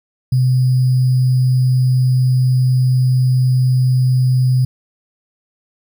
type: tone with sample-and-hold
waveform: sine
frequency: 127.9 Hz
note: C3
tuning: 39 cents flat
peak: -10 dBFS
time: 0.32-4.65 s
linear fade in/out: 5 ms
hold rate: 4900 Hz
effects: none